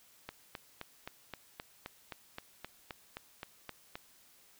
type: click train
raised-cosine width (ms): 0.3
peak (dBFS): -25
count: 15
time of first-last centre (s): 0.29-3.955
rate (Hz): 3.82
effects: white hiss -63 dBFS RMS until 4.59 s